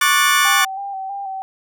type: chord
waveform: 30% pulse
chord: D major seventh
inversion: third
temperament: just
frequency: 1101.2 / 1174.7 / 1468.3 / 1762 Hz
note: C#6 / D6 / F#6 / A6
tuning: -12 / 0 / -14 / +2 cents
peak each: -16 dBFS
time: 0.01-0.65 s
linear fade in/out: 5 ms
type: tone with vibrato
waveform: sine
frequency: 782 Hz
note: G5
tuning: 4 cents flat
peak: -24 dBFS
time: 0.45-1.42 s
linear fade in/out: 0 ms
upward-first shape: square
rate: 3.1 Hz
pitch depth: 32 cents each way
effects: none